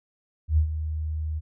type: tone with ADSR envelope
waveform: sine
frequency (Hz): 77.78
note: D#2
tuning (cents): 0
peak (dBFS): -15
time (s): 0.48-1.41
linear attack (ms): 95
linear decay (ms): 91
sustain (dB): -11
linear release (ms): 32
effects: none